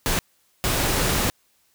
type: noise bursts at uneven times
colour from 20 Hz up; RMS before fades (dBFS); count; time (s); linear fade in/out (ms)
pink; -22; 2; 0.06-0.19 / 0.64-1.3; 0
effects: white hiss -64 dBFS RMS until 1.74 s